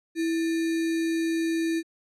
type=tone with sample-and-hold; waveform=sine; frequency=327.9 Hz; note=E4; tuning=9 cents flat; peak=-23 dBFS; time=0.15-1.83 s; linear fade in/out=50 ms; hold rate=2100 Hz; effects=low-pass 10000 Hz 12 dB/octave